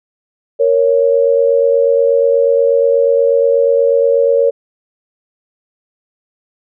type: tone pair together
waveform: sine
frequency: 466.7 / 555 Hz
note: A#4 / C#5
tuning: +2 / +2 cents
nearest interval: minor third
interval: 300 cents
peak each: -11 dBFS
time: 0.59-4.51 s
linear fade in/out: 20 ms
effects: none